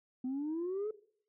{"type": "exponential sweep", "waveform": "sine", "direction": "up", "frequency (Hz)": [250, 438.8], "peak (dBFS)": -32, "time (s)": [0.24, 0.91], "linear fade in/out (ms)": 5, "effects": ["noise-tail reverb RT60 0.6 s tail -19 dB re dry", "tanh soft clip ceiling -31 dBFS"]}